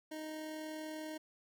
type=tone with amplitude modulation; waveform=25% pulse; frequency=311.1 Hz; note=D#4; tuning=in tune; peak=-37 dBFS; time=0.11-1.18 s; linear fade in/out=10 ms; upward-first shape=sine; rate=40.1 Hz; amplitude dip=25%; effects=none